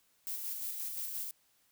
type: noise with tremolo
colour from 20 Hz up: violet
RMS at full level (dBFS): -38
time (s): 0.27-1.31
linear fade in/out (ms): 0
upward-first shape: square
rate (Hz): 5.7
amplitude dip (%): 30
effects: white hiss -71 dBFS RMS until 1.71 s